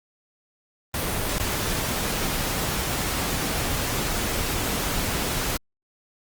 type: noise with dropouts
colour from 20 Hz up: pink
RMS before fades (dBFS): -26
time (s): 0.94-5.57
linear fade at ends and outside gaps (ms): 2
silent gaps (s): 1.384-1.398
effects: Opus 32 kbps